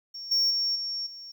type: tone with level steps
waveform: sine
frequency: 5500 Hz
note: F8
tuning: 27 cents flat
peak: -36 / -18 / -23 / -29 / -40 dBFS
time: 0.14-1.32 s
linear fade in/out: 10 ms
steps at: 0.31 / 0.5 / 0.75 / 1.06 s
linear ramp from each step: 10 ms
effects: tanh soft clip ceiling -20 dBFS + 10-bit